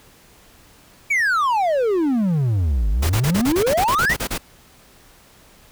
triangle exponential two-way sweep, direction down then up, 2349 to 48.56 to 2054 Hz, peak -14 dBFS, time 1.1-4.14 s, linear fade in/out 10 ms, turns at 2.9 s
pink noise bursts, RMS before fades -24 dBFS, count 13, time 3.02-4.381 s, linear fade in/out 10 ms, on 77 ms, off 30 ms
effects pink hiss -50 dBFS RMS until 5.71 s

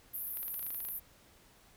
white band-pass noise, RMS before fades -40 dBFS, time 0.13-1 s, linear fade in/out 20 ms, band 11000 to 15000 Hz, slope 96 dB/octave
clicks, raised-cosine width 0.2 ms, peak -33 dBFS, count 12, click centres 0.372 / 0.43 / 0.481 / 0.543 / 0.594 / 0.628 / 0.666 / 0.705 / 0.746 / 0.804 / 0.85 / 0.887 s
effects pink hiss -62 dBFS RMS until 1.76 s

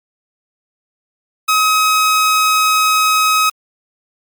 sawtooth tone, 1270 Hz, D#6, 35 cents sharp, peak -7 dBFS, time 1.48-3.5 s, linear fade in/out 10 ms, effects Opus 32 kbps

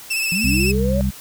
sawtooth tone with vibrato, 2633 Hz, E7, 3 cents flat, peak -16 dBFS, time 0.1-0.72 s, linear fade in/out 10 ms, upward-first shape sine, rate 16 Hz, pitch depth 41 cents each way
sine linear sweep, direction up, 166.4 to 581 Hz, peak -21 dBFS, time 0.32-1.01 s, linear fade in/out 0 ms
harmonic tone, 65.41 Hz, C2, in tune, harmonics 1 / 2 / 3, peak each -20 / -24 / -20 dBFS, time 0.43-1.11 s, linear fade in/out 20 ms
effects white hiss -39 dBFS RMS until 1.2 s

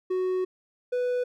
triangle tone pair in turn, 370 / 494.8 Hz, F#4 / B4, 0 / +3 cents, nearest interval perfect fourth, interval 503 cents, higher second, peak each -22 dBFS, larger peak neither, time 0.1-0.45 / 0.92-1.24 s, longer first, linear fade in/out 10 ms, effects none

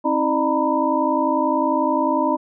sine tone cluster, 267.7 / 318.9 / 603 / 925 / 985 Hz, C4 / D#4 / D5 / A#5 / B5, +40 / +43 / +46 / -14 / -5 cents, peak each -23 dBFS, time 0.04-2.37 s, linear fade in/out 20 ms, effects none

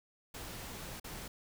pink noise with dropouts, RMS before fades -45 dBFS, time 0.34-1.28 s, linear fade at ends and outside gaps 5 ms, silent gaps 0.999-1.042 s, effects none

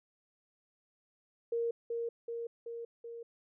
sine tone with echo, 466.2 Hz, A#4, in tune, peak -30 dBFS, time 1.52-1.71 s, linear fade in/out 5 ms, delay 380 ms, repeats 4, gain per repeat -3 dB, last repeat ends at 3.23 s, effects none

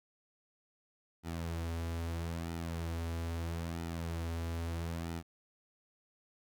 sawtooth tone with flanger, 83.5 Hz, E2, 23 cents sharp, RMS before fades -38 dBFS, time 1.23-5.23 s, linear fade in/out 50 ms, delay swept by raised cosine 1.8 to 6.6 ms, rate 0.77 Hz, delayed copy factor -0.55, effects none

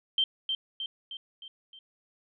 sine tone with echo, 3136 Hz, G7, in tune, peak -22 dBFS, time 0.18-0.24 s, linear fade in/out 2 ms, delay 310 ms, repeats 5, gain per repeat -5 dB, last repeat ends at 1.79 s, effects none

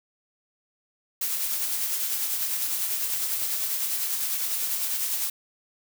blue noise with tremolo, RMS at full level -26 dBFS, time 1.21-5.3 s, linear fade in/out 5 ms, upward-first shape triangle, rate 10 Hz, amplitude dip 40%, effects none

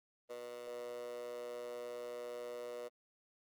15% pulse tone with high-pass filter, 121.3 Hz, B2, 31 cents flat, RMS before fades -45 dBFS, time 0.29-2.89 s, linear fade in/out 20 ms, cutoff 540 Hz, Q 9.3, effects Opus 24 kbps

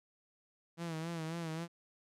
sawtooth tone with vibrato, 164.3 Hz, E3, 5 cents flat, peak -34 dBFS, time 0.77-1.68 s, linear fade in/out 50 ms, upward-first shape sine, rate 3.7 Hz, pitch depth 66 cents each way, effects low-pass 10000 Hz 12 dB/octave

